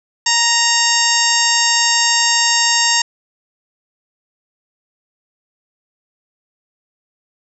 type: harmonic tone with a mistuned harmonic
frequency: 932.3 Hz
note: A#5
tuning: in tune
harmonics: 1 / 2 / 3 / 4 / 5 / 6 / 7 / 8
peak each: -20 / -19 / -21 / -23 / -21 / -19 / -21 / -19 dBFS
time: 0.26-3.02 s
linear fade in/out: 5 ms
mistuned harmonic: 6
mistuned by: -44 cents
effects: none